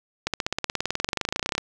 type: accelerating click train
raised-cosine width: 0.2 ms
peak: -7 dBFS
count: 30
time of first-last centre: 0.27-1.58 s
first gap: 67 ms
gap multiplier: 0.97
effects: none